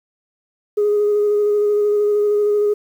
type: tone with vibrato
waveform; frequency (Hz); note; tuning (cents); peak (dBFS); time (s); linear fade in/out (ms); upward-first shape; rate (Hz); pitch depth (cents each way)
sine; 415.3; G#4; 0; -12; 0.77-2.74; 10; square; 13; 12
effects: tanh soft clip ceiling -10 dBFS + 8-bit